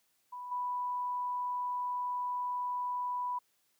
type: tone with level steps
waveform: sine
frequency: 987.8 Hz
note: B5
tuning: in tune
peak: -40 / -32 dBFS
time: 0.32-3.39 s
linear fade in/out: 10 ms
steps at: 0.51 s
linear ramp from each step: 10 ms
effects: white hiss -74 dBFS RMS until 3.79 s + high-pass 100 Hz 12 dB/octave